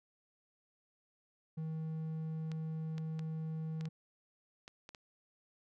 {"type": "tone", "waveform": "triangle", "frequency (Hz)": 159, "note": "D#3", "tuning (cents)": 38, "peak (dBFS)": -35, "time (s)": [1.57, 3.89], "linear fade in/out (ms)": 10}
{"type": "clicks", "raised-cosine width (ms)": 0.2, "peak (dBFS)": -32, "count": 8, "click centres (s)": [2.517, 2.981, 3.193, 3.81, 3.855, 4.679, 4.891, 4.948]}
{"effects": []}